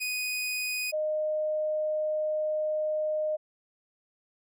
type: tone pair in turn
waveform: sawtooth / sine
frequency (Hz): 2489 / 615.3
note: D#7 / D#5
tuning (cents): 0 / -19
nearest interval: 2 octaves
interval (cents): 2419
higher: first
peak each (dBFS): -26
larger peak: neither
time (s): 0-0.92 / 0.92-3.37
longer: second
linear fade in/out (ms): 20
effects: none